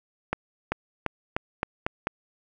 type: accelerating click train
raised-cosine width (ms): 0.5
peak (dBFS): -10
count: 7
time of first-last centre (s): 0.33-2.071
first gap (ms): 390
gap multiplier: 0.88
effects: none